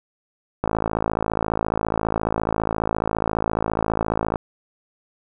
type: click train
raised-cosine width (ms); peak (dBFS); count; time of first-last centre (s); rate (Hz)
1; -7; 204; 0.64-4.358; 54.6
effects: none